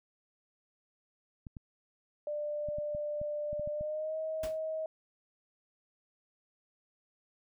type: clicks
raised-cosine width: 5 ms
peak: -32 dBFS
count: 10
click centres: 1.468 / 1.568 / 2.687 / 2.785 / 2.949 / 3.215 / 3.53 / 3.596 / 3.675 / 3.81 s
type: tone with pitch glide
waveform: sine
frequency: 594 to 633 Hz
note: D5 to D#5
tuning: +20 to +30 cents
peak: -33 dBFS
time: 2.27-4.86 s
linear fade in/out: 2 ms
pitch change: +110 cents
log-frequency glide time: 3.7-4.17 s
type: noise with exponential decay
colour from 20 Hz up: pink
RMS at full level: -38 dBFS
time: 4.43-4.59 s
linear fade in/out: 5 ms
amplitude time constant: 34 ms
effects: none